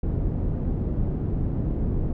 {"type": "low-pass noise", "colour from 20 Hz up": "pink", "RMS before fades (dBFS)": -25, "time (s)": [0.03, 2.13], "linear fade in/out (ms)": 5, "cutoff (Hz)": 260, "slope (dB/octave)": 12, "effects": []}